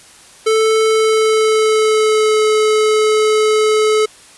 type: tone with pitch glide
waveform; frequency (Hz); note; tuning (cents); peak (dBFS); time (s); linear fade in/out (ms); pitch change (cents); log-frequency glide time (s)
square; 440 to 430.7; A4 to A4; 0 to -37; -11; 0.46-4.06; 10; -37; 0.83-2.43
effects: white hiss -42 dBFS RMS until 4.37 s + resampled to 24000 Hz